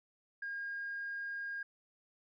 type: tone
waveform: sine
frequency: 1621 Hz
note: G#6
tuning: 42 cents flat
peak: -37 dBFS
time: 0.42-1.63 s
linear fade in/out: 5 ms
effects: tanh soft clip ceiling -33 dBFS